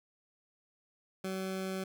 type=tone; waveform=20% pulse; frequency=189.5 Hz; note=F#3; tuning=42 cents sharp; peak=-30 dBFS; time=1.24-1.84 s; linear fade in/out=5 ms; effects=none